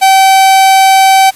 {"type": "tone", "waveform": "45% pulse", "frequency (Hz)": 770, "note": "G5", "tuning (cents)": -31, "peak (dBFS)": -3, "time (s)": [0.01, 1.31], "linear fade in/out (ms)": 20, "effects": ["white hiss -35 dBFS RMS until 1.35 s", "resampled to 32000 Hz"]}